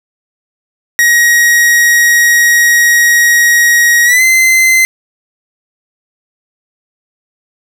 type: tone with pitch glide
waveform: 45% pulse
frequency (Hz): 1893 to 2064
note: A#6 to C7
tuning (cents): +26 to -24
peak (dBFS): -5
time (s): 0.99-4.85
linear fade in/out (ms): 0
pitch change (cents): +150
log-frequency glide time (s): 4.05-4.23
effects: none